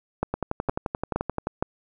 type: two click trains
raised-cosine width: 1 ms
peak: -9 / -12 dBFS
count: 4 / 14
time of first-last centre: 0.23-1.625 / 0.34-1.47 s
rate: 2.15 / 11.5 Hz
effects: none

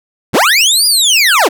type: linear two-way sweep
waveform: 25% pulse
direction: up then down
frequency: 51.91 to 4967 to 226.4 Hz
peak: -3 dBFS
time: 0.33-1.49 s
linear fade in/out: 20 ms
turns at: 0.86 s
effects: none

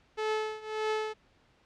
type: tone with tremolo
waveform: sawtooth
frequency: 432.9 Hz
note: A4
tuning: 28 cents flat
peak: -23 dBFS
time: 0.17-1.14 s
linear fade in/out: 20 ms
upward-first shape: triangle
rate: 1.7 Hz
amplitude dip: 90%
effects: pink hiss -65 dBFS RMS until 1.65 s + low-pass 4000 Hz 12 dB/octave

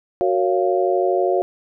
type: chord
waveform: sine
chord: Gb major seventh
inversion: none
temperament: just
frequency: 370 / 462.5 / 555 / 693.7 Hz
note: Gb4 / Bb4 / Db5 / F5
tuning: 0 / -14 / +2 / -12 cents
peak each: -19 / -25 / -22 / -21 dBFS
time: 0.21-1.42 s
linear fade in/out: 0 ms
effects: none

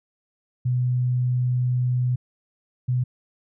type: tone pair in turn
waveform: sine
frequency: 124.9 / 125.35 Hz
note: B2 / B2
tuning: +20 / +26 cents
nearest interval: unison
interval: 6 cents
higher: second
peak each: -19 dBFS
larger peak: neither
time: 0.65-2.16 / 2.88-3.04 s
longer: first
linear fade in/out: 10 ms
effects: none

